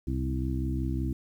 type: harmonic tone with a mistuned harmonic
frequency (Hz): 65.41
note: C2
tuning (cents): 0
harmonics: 1 / 2 / 3 / 4 / 5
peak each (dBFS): -30 / -33 / -39 / -35 / -36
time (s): 0.07-1.13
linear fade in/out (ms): 5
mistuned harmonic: 1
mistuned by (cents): +62
effects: 10-bit